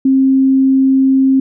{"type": "tone", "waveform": "sine", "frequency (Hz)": 266.5, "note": "C4", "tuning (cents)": 32, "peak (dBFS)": -7, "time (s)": [0.05, 1.4], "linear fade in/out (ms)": 5, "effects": []}